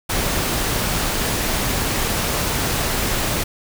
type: noise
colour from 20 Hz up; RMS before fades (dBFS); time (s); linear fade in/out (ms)
pink; -21; 0.09-3.44; 10
effects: none